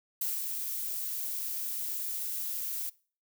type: noise with ADSR envelope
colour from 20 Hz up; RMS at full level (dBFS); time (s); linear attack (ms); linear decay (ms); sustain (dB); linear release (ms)
violet; -31; 0.21-2.9; 5; 200; -4; 13
effects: noise-tail reverb RT60 0.4 s tail -22 dB re dry